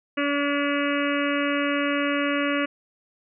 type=harmonic tone; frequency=286 Hz; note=D4; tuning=46 cents flat; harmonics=1 / 2 / 4 / 5 / 6 / 7 / 8 / 9 / 10; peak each=-25 / -28 / -31 / -32 / -33 / -33 / -34 / -35 / -35 dBFS; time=0.17-2.66 s; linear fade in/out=10 ms; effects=none